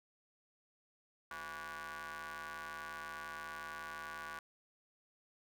sawtooth ring-modulated tone, 156.8 Hz, D#3, 14 cents sharp, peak -37 dBFS, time 1.31-4.39 s, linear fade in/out 0 ms, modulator 1300 Hz, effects none

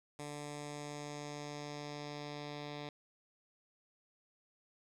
10% pulse tone with low-pass filter sweep, 146.83 Hz, D3, in tune, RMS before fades -45 dBFS, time 0.19-2.89 s, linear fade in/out 2 ms, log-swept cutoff 9000 to 4100 Hz, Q 2.1, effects 12-bit

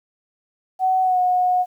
sine tone with pitch glide, 750 to 727.8 Hz, F#5 to F#5, +23 to -29 cents, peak -15 dBFS, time 0.79-1.66 s, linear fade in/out 50 ms, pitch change -52 cents, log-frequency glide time 1.02-1.19 s, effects 9-bit

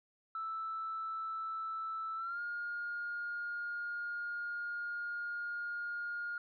sine tone with pitch glide, 1318.5 to 1421.3 Hz, E6 to F6, 0 to +30 cents, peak -36 dBFS, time 0.35-6.38 s, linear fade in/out 2 ms, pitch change +130 cents, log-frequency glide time 2.16-2.41 s, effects tanh soft clip ceiling -32 dBFS

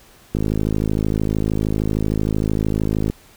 click train, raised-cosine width 3 ms, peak -7 dBFS, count 147, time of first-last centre 0.35-3.1 s, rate 53.1 Hz, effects pink hiss -49 dBFS RMS until 3.36 s

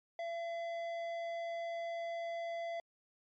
sine tone with tanh clipping, 676 Hz, E5, 43 cents sharp, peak -39 dBFS, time 0.19-2.8 s, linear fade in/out 2 ms, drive 11 dB, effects MP3 96 kbps

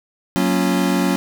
square chord, Gb major seventh, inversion none, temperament equal, 185 / 233.1 / 277.2 / 349.2 Hz, Gb3 / Bb3 / Db4 / F4, 0 / 0 / 0 / 0 cents, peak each -20 / -24 / -21 / -25 dBFS, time 0.36-1.16 s, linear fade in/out 0 ms, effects none

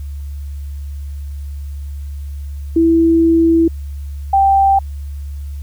sine tone pair in turn, 329.6 / 783.9 Hz, E4 / G5, 0 / 0 cents, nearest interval octave + minor third, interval 1500 cents, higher second, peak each -8 / -8 dBFS, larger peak neither, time 2.76-3.68 / 4.33-4.79 s, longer first, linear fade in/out 5 ms, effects added 71 Hz sine -23 dBFS peak until 5.62 s + white hiss -51 dBFS RMS until 5.62 s

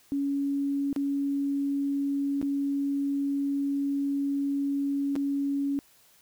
sine tone with dropouts, 280 Hz, C#4, 18 cents sharp, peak -25 dBFS, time 0.12-5.79 s, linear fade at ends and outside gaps 0 ms, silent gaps 0.929-0.962 / 2.415-2.427 / 5.155-5.162 s, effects white hiss -60 dBFS RMS until 6.21 s

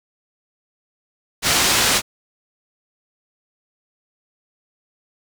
white low-pass noise, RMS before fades -17 dBFS, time 1.42-2.02 s, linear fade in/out 50 ms, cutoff 6900 Hz, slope 12 dB/octave, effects none

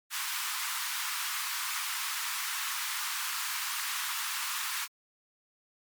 pink high-pass noise, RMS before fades -34 dBFS, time 0.1-4.88 s, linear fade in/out 50 ms, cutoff 980 Hz, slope 48 dB/octave, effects MP3 96 kbps

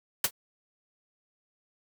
white noise with exponential decay, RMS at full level -18 dBFS, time 0.24-0.31 s, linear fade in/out 5 ms, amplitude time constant 15 ms, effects high-pass 80 Hz 12 dB/octave

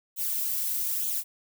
violet noise with flanger, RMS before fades -29 dBFS, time 0.16-1.24 s, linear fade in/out 50 ms, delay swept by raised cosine 0.28 to 2.78 ms, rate 1.1 Hz, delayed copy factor +0.55, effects none

